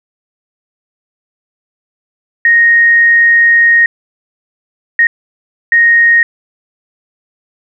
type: tone bursts at uneven times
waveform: sine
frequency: 1864.7 Hz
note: A#6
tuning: in tune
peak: -4 dBFS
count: 3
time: 2.45-3.86 / 4.99-5.07 / 5.72-6.23 s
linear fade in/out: 2 ms
effects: none